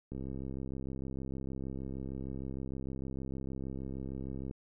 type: click train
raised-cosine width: 3 ms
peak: -28 dBFS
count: 293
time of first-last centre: 0.12-4.511 s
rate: 66.5 Hz
effects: none